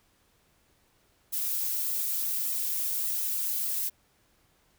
violet noise with flanger, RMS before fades -30 dBFS, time 1.32-3.9 s, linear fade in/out 20 ms, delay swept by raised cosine 1.5 to 5.8 ms, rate 1.7 Hz, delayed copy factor +1, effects pink hiss -67 dBFS RMS until 4.78 s

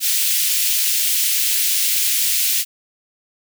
white high-pass noise, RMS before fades -18 dBFS, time 0-2.65 s, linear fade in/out 50 ms, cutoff 2300 Hz, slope 24 dB/octave, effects none

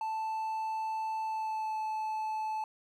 triangle tone with pitch glide, 880 to 869.4 Hz, A5 to A5, 0 to -21 cents, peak -30 dBFS, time 0.01-2.64 s, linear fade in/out 2 ms, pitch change -21 cents, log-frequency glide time 1.24-1.78 s, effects 12-bit

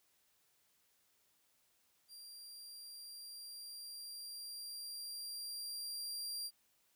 sawtooth tone with level ramp, 4753 Hz, D8, 20 cents sharp, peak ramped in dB -49 to -37 dBFS, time 2.08-6.51 s, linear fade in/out 50 ms, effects white hiss -75 dBFS RMS until 6.95 s

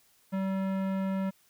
sine tone with tanh clipping, 192 Hz, G3, 36 cents flat, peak -30 dBFS, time 0.32-1.31 s, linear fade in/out 20 ms, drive 18 dB, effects white hiss -65 dBFS RMS until 1.49 s

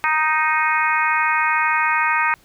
harmonic tone, 311.1 Hz, D#4, in tune, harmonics 3 / 4 / 5 / 6 / 7 / 8, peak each -21 / -22 / -23 / -24 / -24 / -25 dBFS, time 0.04-2.34 s, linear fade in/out 0 ms, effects pink hiss -54 dBFS RMS until 2.44 s

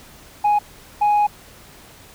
sine tone pair in turn, 831 / 831 Hz, G#5 / G#5, +1 / +1 cents, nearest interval unison, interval 0 cents, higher neither, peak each -11 dBFS, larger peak neither, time 0.44-0.59 / 1.01-1.27 s, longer second, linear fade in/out 10 ms, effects tanh soft clip ceiling -12 dBFS + pink hiss -45 dBFS RMS until 2.14 s

